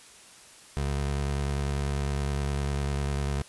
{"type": "tone with vibrato", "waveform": "25% pulse", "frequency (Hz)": 70.4, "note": "C#2", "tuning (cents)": 27, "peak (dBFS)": -23, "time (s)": [0.77, 3.42], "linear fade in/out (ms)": 0, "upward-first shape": "sine", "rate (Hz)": 10, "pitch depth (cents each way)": 35, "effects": ["white hiss -51 dBFS RMS until 3.48 s", "resampled to 24000 Hz"]}